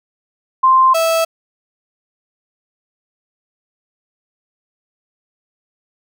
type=tone pair in turn; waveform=sine / 35% pulse; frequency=1046.5 / 655.3 Hz; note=C6 / E5; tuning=0 / -10 cents; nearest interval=minor sixth; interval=810 cents; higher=first; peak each=-7 / -11 dBFS; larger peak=first; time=0.63-0.94 / 0.94-1.25 s; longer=neither; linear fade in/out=10 ms; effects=none